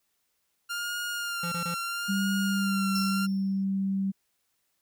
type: tone with vibrato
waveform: sawtooth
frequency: 1396.9 Hz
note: F6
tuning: in tune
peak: -27 dBFS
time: 0.69-3.27 s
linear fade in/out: 20 ms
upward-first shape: sine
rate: 0.77 Hz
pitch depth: 40 cents each way
type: tone bursts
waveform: square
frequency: 171.6 Hz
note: F3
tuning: 30 cents flat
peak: -33 dBFS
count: 3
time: 1.43-1.744 s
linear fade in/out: 5 ms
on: 90 ms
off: 22 ms
type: tone with pitch glide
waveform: sine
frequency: 196.2 to 194.06 Hz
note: G3 to G3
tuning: +2 to -17 cents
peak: -25 dBFS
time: 2.08-4.12 s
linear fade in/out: 20 ms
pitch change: -19 cents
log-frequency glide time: 2.63-2.86 s
type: tone with exponential decay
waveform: 45% pulse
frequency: 5410 Hz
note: E8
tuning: 44 cents sharp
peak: -30 dBFS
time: 2.95-3.64 s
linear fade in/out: 5 ms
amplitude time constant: 150 ms
effects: white hiss -75 dBFS RMS until 4.81 s